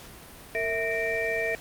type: tone cluster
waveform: sine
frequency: 457.1 / 654 / 1845 / 2338 Hz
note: A#4 / E5 / A#6 / D7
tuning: -34 / -14 / -18 / -8 cents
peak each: -31 dBFS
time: 0.55-1.55 s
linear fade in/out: 0 ms
effects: pink hiss -46 dBFS RMS until 1.6 s + Opus 48 kbps